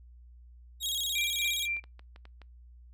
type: tone with vibrato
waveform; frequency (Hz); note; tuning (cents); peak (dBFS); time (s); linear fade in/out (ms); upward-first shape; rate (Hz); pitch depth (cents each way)
sawtooth; 3529; A7; +4; -27; 0.8-1.68; 50; square; 17; 120
type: tone with tremolo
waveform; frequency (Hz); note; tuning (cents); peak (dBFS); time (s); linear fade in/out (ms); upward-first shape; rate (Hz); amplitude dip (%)
sine; 2363; D7; +10; -28; 1.15-1.8; 5; sine; 4; 85
type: clicks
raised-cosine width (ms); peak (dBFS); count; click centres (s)
0.3; -35; 7; 1.459 / 1.767 / 1.84 / 1.994 / 2.161 / 2.254 / 2.417
effects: noise-tail reverb RT60 0.2 s tail -25 dB re dry + added 60 Hz sine -50 dBFS peak until 2.93 s